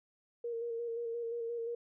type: tone with vibrato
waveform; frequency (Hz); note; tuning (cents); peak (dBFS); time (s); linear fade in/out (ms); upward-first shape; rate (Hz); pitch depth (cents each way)
sine; 466.2; A#4; 0; -35; 0.44-1.75; 5; square; 5.7; 24
effects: none